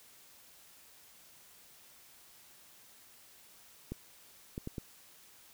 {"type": "clicks", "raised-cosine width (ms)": 3, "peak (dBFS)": -25, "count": 4, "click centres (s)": [3.92, 4.579, 4.674, 4.782], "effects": ["white hiss -59 dBFS RMS until 5.53 s"]}